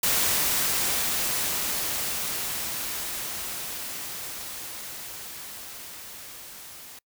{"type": "noise with level ramp", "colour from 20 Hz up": "white", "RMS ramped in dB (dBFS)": [-23, -44], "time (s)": [0.03, 6.99], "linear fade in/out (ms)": 5, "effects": ["noise-tail reverb RT60 0.1 s tail -25 dB re dry"]}